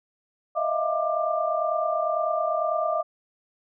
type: tone cluster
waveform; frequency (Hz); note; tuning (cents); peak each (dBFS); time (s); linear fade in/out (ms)
sine; 622 / 651 / 693 / 1188; D#5 / E5 / F5 / D6; -1 / -22 / -14 / +20; -28; 0.55-3.03; 20
effects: none